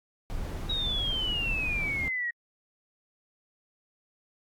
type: noise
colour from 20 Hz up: brown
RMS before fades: -34 dBFS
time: 0.3-2.08 s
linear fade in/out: 0 ms
type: exponential sweep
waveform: sine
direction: down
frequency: 3837 to 1878 Hz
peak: -28 dBFS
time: 0.69-2.31 s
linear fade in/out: 10 ms
effects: AAC 64 kbps